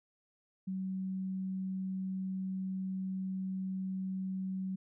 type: tone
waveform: sine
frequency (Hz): 189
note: F#3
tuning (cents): +37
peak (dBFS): -34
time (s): 0.67-4.76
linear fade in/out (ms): 10
effects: none